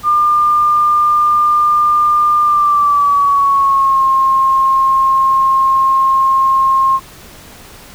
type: tone with pitch glide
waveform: sine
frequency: 1200 to 1069.1 Hz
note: D6 to C6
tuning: +37 to +37 cents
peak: -8 dBFS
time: 0.03-7 s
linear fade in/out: 50 ms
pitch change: -200 cents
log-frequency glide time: 2.43-4.05 s
effects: pink hiss -37 dBFS RMS until 7.94 s